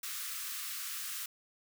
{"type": "high-pass noise", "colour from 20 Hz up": "white", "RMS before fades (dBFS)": -40, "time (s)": [0.03, 1.26], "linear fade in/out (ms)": 5, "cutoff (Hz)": 1100, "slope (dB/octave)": 96, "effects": []}